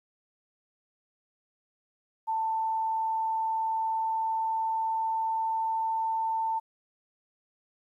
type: tone with pitch glide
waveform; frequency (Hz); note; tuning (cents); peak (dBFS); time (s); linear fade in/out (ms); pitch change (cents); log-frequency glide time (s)
sine; 889 to 894.1; A5 to A5; +18 to +28; -26; 2.27-6.6; 20; +10; 2.63-6.15
effects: 11-bit